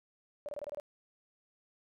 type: tone bursts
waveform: sine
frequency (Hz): 584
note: D5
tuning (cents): -10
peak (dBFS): -37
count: 7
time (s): 0.46-0.799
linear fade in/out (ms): 0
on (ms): 27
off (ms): 25
effects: none